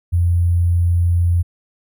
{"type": "tone with sample-and-hold", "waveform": "sine", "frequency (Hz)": 86.7, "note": "F2", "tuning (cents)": -12, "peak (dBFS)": -12, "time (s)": [0.12, 1.43], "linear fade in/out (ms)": 20, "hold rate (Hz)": 11025, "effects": []}